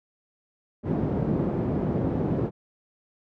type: band-pass noise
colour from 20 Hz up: pink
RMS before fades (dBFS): -26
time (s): 0.83-2.51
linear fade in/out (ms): 50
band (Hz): 130 to 390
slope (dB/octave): 12
effects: none